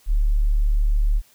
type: tone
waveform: sine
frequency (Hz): 36.71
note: D1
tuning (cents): 0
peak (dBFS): -15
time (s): 0.06-1.22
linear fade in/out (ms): 50
effects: white hiss -56 dBFS RMS until 1.34 s